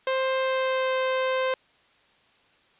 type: tone with pitch glide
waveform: sawtooth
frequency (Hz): 525 to 520.2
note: C5 to C5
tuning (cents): +6 to -10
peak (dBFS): -19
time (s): 0.07-1.54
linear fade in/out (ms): 2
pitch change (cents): -16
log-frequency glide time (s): 0.4-0.95
effects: white hiss -61 dBFS RMS until 2.79 s + resampled to 8000 Hz